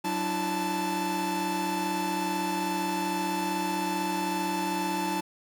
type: tone cluster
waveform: 45% pulse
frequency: 185.9 / 299.8 / 335.5 / 877 Hz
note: F#3 / D4 / E4 / A5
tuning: +8 / +36 / +31 / -6 cents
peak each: -35 / -35 / -34 / -30 dBFS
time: 0.04-5.21 s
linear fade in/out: 10 ms
effects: none